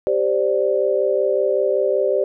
sine chord, G suspended fourth, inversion none, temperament just, 392 / 522.7 / 588 Hz, G4 / C5 / D5, 0 / -2 / +2 cents, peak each -20 dBFS, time 0.07-2.24 s, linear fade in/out 0 ms, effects none

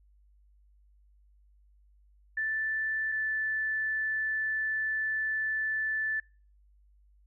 sine tone pair in turn, 1760 / 1753.1 Hz, A6 / A6, 0 / -7 cents, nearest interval unison, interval 7 cents, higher first, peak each -28 dBFS, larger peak neither, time 2.37-3.12 / 3.12-6.2 s, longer second, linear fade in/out 5 ms, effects noise-tail reverb RT60 0.4 s tail -25 dB re dry + added 50 Hz sine -59 dBFS peak until 7.26 s

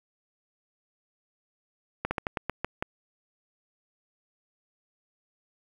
slowing click train, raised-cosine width 0.5 ms, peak -13 dBFS, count 8, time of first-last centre 2.05-2.825 s, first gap 60 ms, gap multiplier 1.2, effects 8-bit

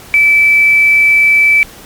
sine tone with quantisation, 2314 Hz, D7, 26 cents flat, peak -5 dBFS, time 0.14-1.63 s, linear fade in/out 0 ms, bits 5, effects pink hiss -35 dBFS RMS until 1.85 s + Opus 48 kbps

